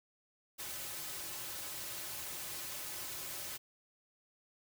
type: noise with comb filter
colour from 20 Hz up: white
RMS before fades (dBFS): -43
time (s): 0.58-3.58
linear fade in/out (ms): 20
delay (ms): 4.3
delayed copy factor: -0.6
effects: none